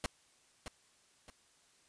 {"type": "noise with echo", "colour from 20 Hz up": "pink", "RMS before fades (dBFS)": -35, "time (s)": [0.04, 0.06], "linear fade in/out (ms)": 0, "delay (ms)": 620, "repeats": 2, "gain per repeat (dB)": -9, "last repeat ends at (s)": 1.3, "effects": ["white hiss -68 dBFS RMS until 1.88 s", "resampled to 22050 Hz"]}